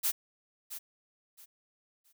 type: noise with echo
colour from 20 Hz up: blue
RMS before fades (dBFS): -29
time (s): 0.03-0.12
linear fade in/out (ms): 20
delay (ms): 670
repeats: 3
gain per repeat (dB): -12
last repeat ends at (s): 2.13
effects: none